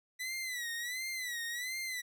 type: tone with vibrato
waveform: sawtooth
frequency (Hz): 1975.5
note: B6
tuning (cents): 0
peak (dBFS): -33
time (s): 0.19-2.02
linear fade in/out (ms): 20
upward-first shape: sine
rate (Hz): 1.4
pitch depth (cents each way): 110
effects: none